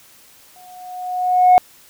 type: tone with exponential growth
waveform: sine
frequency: 729 Hz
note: F#5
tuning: 26 cents flat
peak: -3 dBFS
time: 0.56-1.58 s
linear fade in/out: 0 ms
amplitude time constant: 220 ms
effects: tanh soft clip ceiling -4 dBFS + white hiss -48 dBFS RMS until 1.89 s